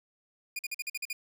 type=tone bursts; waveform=sawtooth; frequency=2430 Hz; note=D#7; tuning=42 cents flat; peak=-29 dBFS; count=8; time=0.56-1.13 s; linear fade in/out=5 ms; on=31 ms; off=46 ms; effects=none